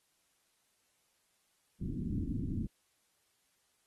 white low-pass noise, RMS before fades -36 dBFS, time 1.81-2.67 s, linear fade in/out 5 ms, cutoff 300 Hz, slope 48 dB/octave, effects white hiss -75 dBFS RMS until 3.86 s + AAC 32 kbps

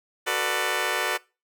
10% pulse chord, B minor seventh, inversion second, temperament just, 370.4 / 444.5 / 493.9 / 592.7 Hz, F#4 / A4 / B4 / D5, +2 / +18 / 0 / +16 cents, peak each -22 dBFS, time 0.26-1.18 s, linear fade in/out 20 ms, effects noise-tail reverb RT60 0.3 s tail -23 dB re dry

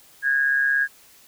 sine tone with amplitude modulation, 1639 Hz, G#6, 23 cents flat, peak -15 dBFS, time 0.22-0.88 s, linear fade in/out 50 ms, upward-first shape sine, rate 137 Hz, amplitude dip 55%, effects white hiss -52 dBFS RMS until 1.27 s

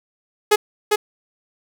sawtooth tone with echo, 421.1 Hz, G#4, 24 cents sharp, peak -7 dBFS, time 0.51-0.56 s, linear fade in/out 10 ms, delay 400 ms, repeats 1, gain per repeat -3 dB, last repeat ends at 0.96 s, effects none

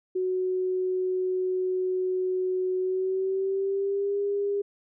sine tone with pitch glide, 370 to 403.5 Hz, F#4 to G#4, 0 to -50 cents, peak -24 dBFS, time 0.15-4.62 s, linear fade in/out 10 ms, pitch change +150 cents, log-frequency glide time 2.78-4.18 s, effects none

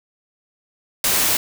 white noise, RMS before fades -18 dBFS, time 1.04-1.37 s, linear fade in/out 2 ms, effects none

